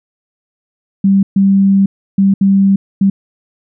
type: tone bursts at uneven times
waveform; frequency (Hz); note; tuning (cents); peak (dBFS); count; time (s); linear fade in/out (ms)
sine; 195.7; G3; -3; -6; 5; 1.04-1.23 / 1.36-1.86 / 2.18-2.34 / 2.41-2.76 / 3.01-3.1; 5
effects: none